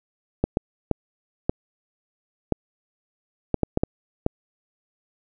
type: clicks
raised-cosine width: 2 ms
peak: -6 dBFS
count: 10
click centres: 0.44 / 0.571 / 0.913 / 1.495 / 2.523 / 3.543 / 3.633 / 3.774 / 3.835 / 4.264 s
effects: none